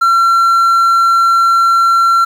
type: tone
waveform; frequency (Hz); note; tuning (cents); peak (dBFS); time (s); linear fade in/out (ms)
triangle; 1360; F6; -46; -5; 0.01-2.25; 10
effects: 7-bit